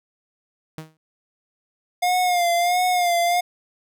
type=tone with exponential decay; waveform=sawtooth; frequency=157.8 Hz; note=D#3; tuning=25 cents sharp; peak=-25 dBFS; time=0.78-0.97 s; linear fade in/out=0 ms; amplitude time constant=41 ms
type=tone with vibrato; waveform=square; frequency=709 Hz; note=F5; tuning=26 cents sharp; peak=-18 dBFS; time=2.02-3.41 s; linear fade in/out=10 ms; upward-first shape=sine; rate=1.5 Hz; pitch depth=53 cents each way
effects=none